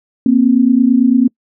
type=tone pair together; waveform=sine; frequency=236.9 / 265.9 Hz; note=A#3 / C4; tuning=+28 / +28 cents; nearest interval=major second; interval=200 cents; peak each=-10 dBFS; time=0.26-1.28 s; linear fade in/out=2 ms; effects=noise-tail reverb RT60 0.1 s tail -26 dB re dry